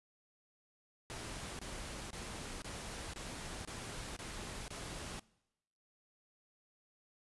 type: noise bursts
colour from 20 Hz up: pink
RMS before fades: -45 dBFS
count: 8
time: 1.1-5.195 s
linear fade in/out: 0 ms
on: 490 ms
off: 25 ms
effects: noise-tail reverb RT60 0.9 s tail -23 dB re dry + resampled to 24000 Hz